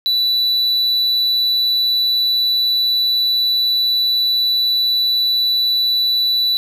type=tone; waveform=triangle; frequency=3962 Hz; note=B7; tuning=5 cents sharp; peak=-12 dBFS; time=0.06-6.57 s; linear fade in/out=0 ms; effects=none